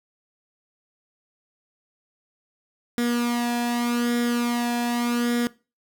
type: tone with flanger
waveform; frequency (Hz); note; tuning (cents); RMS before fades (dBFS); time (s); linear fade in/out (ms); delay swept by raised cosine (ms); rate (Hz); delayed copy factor
sawtooth; 239.3; A#3; +46; -24; 2.98-5.47; 0; 0.56 to 1.19; 0.84; +0.65
effects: noise-tail reverb RT60 0.3 s tail -20 dB re dry